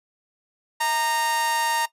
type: tone with amplitude modulation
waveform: sawtooth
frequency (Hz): 927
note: A#5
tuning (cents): -10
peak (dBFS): -15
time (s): 0.8-1.86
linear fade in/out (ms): 10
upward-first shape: sine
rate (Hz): 279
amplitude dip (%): 50
effects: noise-tail reverb RT60 0.1 s tail -17 dB re dry + resampled to 32000 Hz